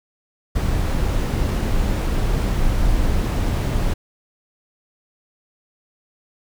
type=noise; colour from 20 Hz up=brown; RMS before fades=-19 dBFS; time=0.55-3.94 s; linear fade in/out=10 ms; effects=none